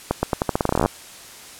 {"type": "accelerating click train", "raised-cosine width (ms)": 1, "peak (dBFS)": -4, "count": 18, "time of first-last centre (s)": [0.11, 0.86], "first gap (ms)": 120, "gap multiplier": 0.85, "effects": ["white hiss -41 dBFS RMS until 1.59 s", "low-pass 11000 Hz 12 dB/octave"]}